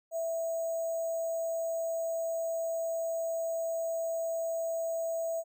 sine tone with sample-and-hold, 659.3 Hz, E5, in tune, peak -30 dBFS, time 0.11-5.44 s, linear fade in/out 50 ms, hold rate 7350 Hz, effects none

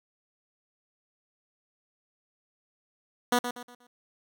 10% pulse tone with echo, 244.2 Hz, B3, 19 cents flat, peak -13 dBFS, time 3.32-3.39 s, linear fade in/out 5 ms, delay 120 ms, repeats 4, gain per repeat -9 dB, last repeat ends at 3.87 s, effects none

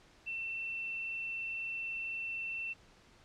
sine tone, 2689 Hz, E7, 34 cents sharp, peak -36 dBFS, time 0.26-2.74 s, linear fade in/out 20 ms, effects pink hiss -62 dBFS RMS until 3.24 s + low-pass 6000 Hz 12 dB/octave

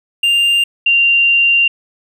triangle / sine tone pair in turn, 2794 / 2775 Hz, F7 / F7, 0 / -12 cents, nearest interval unison, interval 12 cents, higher first, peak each -8 dBFS, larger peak neither, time 0.23-0.64 / 0.86-1.68 s, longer second, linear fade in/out 5 ms, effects none

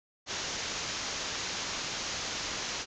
white low-pass noise, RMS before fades -36 dBFS, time 0.26-2.86 s, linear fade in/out 50 ms, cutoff 6900 Hz, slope 96 dB/octave, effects none

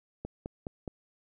click train, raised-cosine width 2 ms, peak -23 dBFS, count 4, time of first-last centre 0.25-0.878 s, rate 4.78 Hz, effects none

